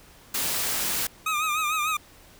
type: noise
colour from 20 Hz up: white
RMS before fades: -27 dBFS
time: 0.34-1.07 s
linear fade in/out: 5 ms
type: tone with vibrato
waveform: 25% pulse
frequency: 1235 Hz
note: D#6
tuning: 13 cents flat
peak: -20 dBFS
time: 1.26-1.97 s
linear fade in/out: 5 ms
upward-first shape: sine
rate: 6.7 Hz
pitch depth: 69 cents each way
effects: pink hiss -52 dBFS RMS until 2.39 s